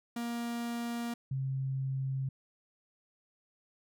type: tone pair in turn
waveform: 45% pulse / sine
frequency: 235.8 / 133.74 Hz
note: A#3 / C3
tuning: +20 / +38 cents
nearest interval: minor seventh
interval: 982 cents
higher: first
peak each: -34 / -31 dBFS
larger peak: second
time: 0.16-1.14 / 1.31-2.29 s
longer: neither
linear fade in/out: 5 ms
effects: none